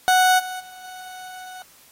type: tone with level steps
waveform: 30% pulse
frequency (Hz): 740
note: F#5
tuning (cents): 0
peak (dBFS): -11 / -26 / -37 / -33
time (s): 0.08-1.62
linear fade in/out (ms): 0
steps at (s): 0.38 / 0.59 / 0.83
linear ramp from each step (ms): 20
effects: white hiss -52 dBFS RMS until 1.91 s + AAC 48 kbps